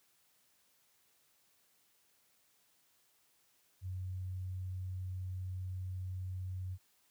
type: tone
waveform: sine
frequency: 92.5 Hz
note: F#2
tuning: in tune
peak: -37 dBFS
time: 3.81-6.78 s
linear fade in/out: 50 ms
effects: white hiss -72 dBFS RMS until 7.1 s + high-pass 60 Hz 12 dB/octave